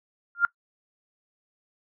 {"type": "tone with exponential growth", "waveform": "sine", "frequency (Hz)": 1396.9, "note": "F6", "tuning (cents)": 0, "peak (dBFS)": -12, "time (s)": [0.35, 0.45], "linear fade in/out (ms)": 1, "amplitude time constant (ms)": 21, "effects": ["noise-tail reverb RT60 0.1 s tail -22 dB re dry"]}